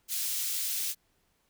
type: high-pass noise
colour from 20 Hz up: white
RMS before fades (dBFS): -32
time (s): 0.08-0.95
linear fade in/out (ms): 50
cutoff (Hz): 3300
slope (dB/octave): 12
effects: pink hiss -72 dBFS RMS until 1.49 s